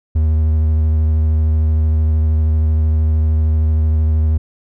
triangle tone with vibrato, 78.1 Hz, D#2, 7 cents sharp, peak -9 dBFS, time 0.15-4.38 s, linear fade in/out 10 ms, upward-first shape triangle, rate 13 Hz, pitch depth 23 cents each way, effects none

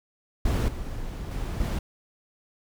brown noise with level steps, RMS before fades -23 / -34 / -30 / -26 dBFS, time 0.45-1.79 s, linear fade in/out 5 ms, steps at 0.68 / 1.31 / 1.6 s, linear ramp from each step 5 ms, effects none

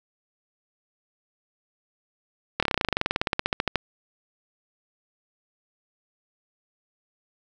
slowing click train, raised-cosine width 0.3 ms, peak -6 dBFS, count 25, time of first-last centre 2.6-3.757 s, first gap 26 ms, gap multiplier 1.05, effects none

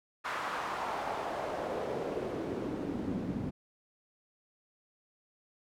pink noise with band-pass filter sweep, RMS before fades -36 dBFS, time 0.24-3.51 s, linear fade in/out 20 ms, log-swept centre 1300 to 200 Hz, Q 1.9, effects none

